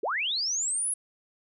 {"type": "linear sweep", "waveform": "sine", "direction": "up", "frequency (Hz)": [332, 10770], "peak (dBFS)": -26, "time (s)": [0.03, 0.94], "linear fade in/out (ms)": 5, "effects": []}